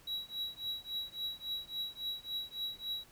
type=tone with tremolo; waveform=triangle; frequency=3884 Hz; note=B7; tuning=30 cents flat; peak=-32 dBFS; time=0.07-3.04 s; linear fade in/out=5 ms; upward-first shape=triangle; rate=3.6 Hz; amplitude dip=100%; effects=pink hiss -61 dBFS RMS until 3.11 s